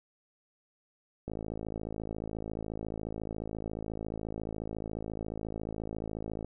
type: click train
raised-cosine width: 2 ms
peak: -24 dBFS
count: 281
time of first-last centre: 1.28-6.446 s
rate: 54.2 Hz
effects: none